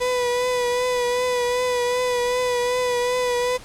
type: tone with vibrato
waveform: 35% pulse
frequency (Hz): 493.9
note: B4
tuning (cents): 0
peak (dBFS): -18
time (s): 0-3.58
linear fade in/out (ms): 20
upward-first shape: triangle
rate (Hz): 2.6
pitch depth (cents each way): 34
effects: pink hiss -43 dBFS RMS until 3.64 s + low-pass 10000 Hz 12 dB/octave